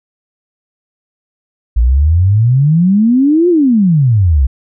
sine exponential two-way sweep, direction up then down, 55 to 362.6 to 61.6 Hz, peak -6 dBFS, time 1.76-4.47 s, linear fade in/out 10 ms, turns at 3.49 s, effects none

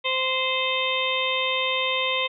harmonic tone, 520 Hz, C5, 11 cents flat, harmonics 1 / 2 / 4 / 5 / 6 / 7, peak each -29 / -29 / -29 / -29 / -29 / -29 dBFS, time 0.04-2.28 s, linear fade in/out 20 ms, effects none

